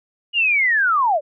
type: linear sweep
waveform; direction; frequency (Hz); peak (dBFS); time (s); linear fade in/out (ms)
sine; down; 2900 to 545; -14; 0.33-1.21; 50
effects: none